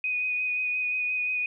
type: tone with vibrato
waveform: sine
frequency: 2489 Hz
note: D#7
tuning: in tune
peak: -25 dBFS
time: 0.04-1.46 s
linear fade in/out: 2 ms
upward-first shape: sine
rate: 5.7 Hz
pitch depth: 17 cents each way
effects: none